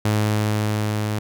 sawtooth tone with level ramp, 106.3 Hz, G#2, 41 cents sharp, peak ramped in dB -13 to -18 dBFS, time 0.05-1.19 s, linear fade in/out 5 ms, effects none

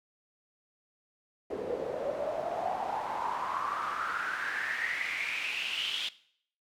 pink noise with band-pass filter sweep, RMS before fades -34 dBFS, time 1.5-6.09 s, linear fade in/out 5 ms, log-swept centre 430 to 3300 Hz, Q 7.2, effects noise-tail reverb RT60 0.6 s tail -18 dB re dry

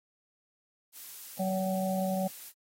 blue noise, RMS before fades -45 dBFS, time 0.92-2.53 s, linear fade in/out 50 ms
harmonic tone, 188.9 Hz, F#3, 36 cents sharp, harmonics 1 / 3 / 4, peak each -30 / -33 / -35 dBFS, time 1.39-2.28 s, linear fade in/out 10 ms
effects AAC 48 kbps

